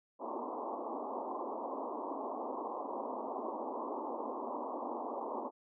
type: band-pass noise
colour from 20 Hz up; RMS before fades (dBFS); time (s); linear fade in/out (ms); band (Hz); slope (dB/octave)
white; -40; 0.19-5.51; 50; 230 to 1100; 96
effects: none